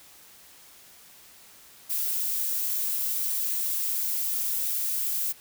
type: noise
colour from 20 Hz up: violet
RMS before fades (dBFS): -28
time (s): 1.89-5.33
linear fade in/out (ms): 20
effects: white hiss -52 dBFS RMS until 5.4 s